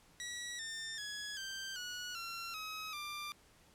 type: tone with pitch steps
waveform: 15% pulse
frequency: 1929 / 1799.8 / 1679.3 / 1566.8 / 1461.9 / 1364 / 1272.7 / 1187.4 Hz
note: B6 / A6 / G#6 / G6 / F#6 / F6 / D#6 / D6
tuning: -41 / +39 / +19 / -1 / -21 / -41 / +39 / +19 cents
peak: -35 dBFS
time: 0.2-3.32 s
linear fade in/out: 0 ms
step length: 390 ms
effects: pink hiss -65 dBFS RMS until 3.74 s + low-pass 12000 Hz 12 dB/octave